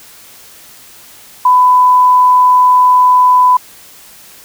sine tone, 1000 Hz, B5, 21 cents sharp, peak -4 dBFS, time 1.45-3.57 s, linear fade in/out 5 ms, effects white hiss -38 dBFS RMS until 4.44 s

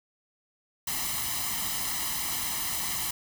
white noise with comb filter, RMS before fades -31 dBFS, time 0.87-3.11 s, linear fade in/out 5 ms, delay 0.99 ms, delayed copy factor +0.75, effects none

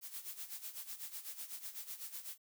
blue noise with tremolo, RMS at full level -44 dBFS, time 0.01-2.38 s, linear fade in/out 50 ms, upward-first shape sine, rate 8 Hz, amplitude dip 75%, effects none

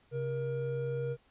triangle tone pair together, 133.93 / 472.6 Hz, C3 / A#4, +41 / +24 cents, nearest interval octave + minor seventh, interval 2183 cents, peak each -33 / -32 dBFS, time 0.11-1.17 s, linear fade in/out 50 ms, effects pink hiss -67 dBFS RMS until 1.3 s + resampled to 8000 Hz

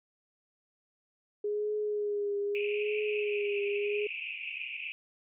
sine tone with vibrato, 413.9 Hz, G#4, 6 cents flat, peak -29 dBFS, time 1.44-4.07 s, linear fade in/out 5 ms, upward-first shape triangle, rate 0.8 Hz, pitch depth 41 cents each way
pink band-pass noise, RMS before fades -39 dBFS, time 2.55-4.92 s, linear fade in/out 0 ms, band 2400 to 2700 Hz, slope 96 dB/octave
effects none

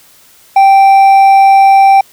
triangle tone with hard clipping, 782 Hz, G5, 4 cents flat, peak -3 dBFS, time 0.56-2.01 s, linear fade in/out 5 ms, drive 7 dB, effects white hiss -43 dBFS RMS until 2.12 s

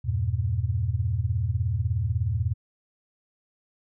sine chord, E diminished, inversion none, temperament just, 82.41 / 98.89 / 118.67 Hz, E2 / G2 / Bb2, 0 / +16 / +31 cents, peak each -28 / -27 / -27 dBFS, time 0.04-2.54 s, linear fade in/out 20 ms, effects none

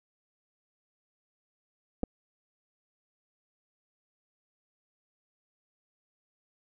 clicks, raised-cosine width 2 ms, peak -18 dBFS, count 2, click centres 2.033 / 2.037 s, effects none

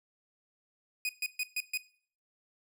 sawtooth tone bursts, 2489 Hz, D#7, in tune, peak -27 dBFS, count 5, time 1.05-1.775 s, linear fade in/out 2 ms, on 41 ms, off 130 ms, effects noise-tail reverb RT60 0.5 s tail -19 dB re dry

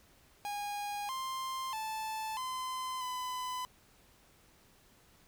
45% pulse tone with pitch steps, 820 / 1050 / 875 / 1028 / 1006 Hz, G#5 / C6 / A5 / C6 / B5, -22 / +6 / -10 / -31 / +32 cents, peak -36 dBFS, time 0.45-3.65 s, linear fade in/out 0 ms, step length 640 ms, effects pink hiss -64 dBFS RMS until 5.27 s

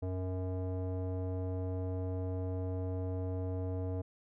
square tone with low-pass filter, 92.5 Hz, F#2, in tune, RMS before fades -36 dBFS, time 0.02-4.02 s, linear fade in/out 10 ms, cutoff 580 Hz, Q 2.2, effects none

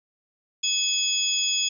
sine tone cluster, 2572 / 3349 / 5020 / 6740 Hz, E7 / G#7 / D#8 / G#8, -43 / +14 / +15 / +25 cents, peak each -31 / -24 / -31 / -27 dBFS, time 0.63-1.69 s, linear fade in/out 10 ms, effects none

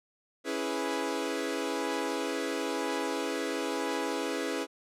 sawtooth chord, C# minor seventh, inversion none, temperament equal, 277.2 / 329.6 / 415.3 / 493.9 Hz, C#4 / E4 / G#4 / B4, 0 / 0 / 0 / 0 cents, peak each -32 dBFS, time 0.44-4.67 s, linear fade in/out 50 ms, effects low-pass 10000 Hz 12 dB/octave

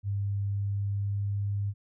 sine tone with pitch glide, 100.2 to 101.01 Hz, G2 to G#2, +38 to -48 cents, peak -27 dBFS, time 0.03-1.74 s, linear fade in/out 50 ms, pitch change +14 cents, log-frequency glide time 0.67-1.49 s, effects none

